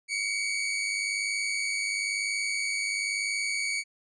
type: tone pair together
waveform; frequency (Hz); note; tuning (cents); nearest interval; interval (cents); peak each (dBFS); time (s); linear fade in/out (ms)
sawtooth; 2168 / 2269; C#7 / C#7; -39 / +40; minor second; 79; -31 / -25; 0.08-3.84; 50
effects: resampled to 22050 Hz